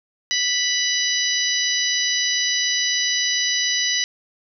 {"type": "harmonic tone", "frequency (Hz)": 987, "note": "B5", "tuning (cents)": -1, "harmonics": [2, 3, 4, 5, 6], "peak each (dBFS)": [-25, -25, -25, -25, -25], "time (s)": [0.31, 4.04], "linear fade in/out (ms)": 0, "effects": []}